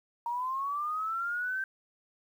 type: linear sweep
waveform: sine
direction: up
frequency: 932.3 to 1568 Hz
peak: -30 dBFS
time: 0.26-1.64 s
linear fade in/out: 2 ms
effects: 10-bit